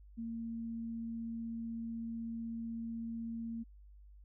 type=tone; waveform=sine; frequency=229 Hz; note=A#3; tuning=31 cents flat; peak=-38 dBFS; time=0.17-3.64 s; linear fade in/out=20 ms; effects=added 50 Hz sine -54 dBFS peak until 4.24 s